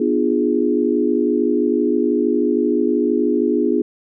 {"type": "chord", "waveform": "sine", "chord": "B diminished seventh", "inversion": "none", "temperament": "equal with one note detuned", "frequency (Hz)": [246.9, 299.8, 349.2, 415.3], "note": ["B3", "D4", "F4", "Ab4"], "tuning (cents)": [0, 36, 0, 0], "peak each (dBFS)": -20, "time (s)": [0, 3.82], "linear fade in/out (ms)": 5, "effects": []}